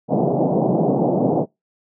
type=band-pass noise; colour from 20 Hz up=pink; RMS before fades=-18 dBFS; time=0.08-1.46 s; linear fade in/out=50 ms; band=140 to 790 Hz; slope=48 dB/octave; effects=noise-tail reverb RT60 0.2 s tail -26 dB re dry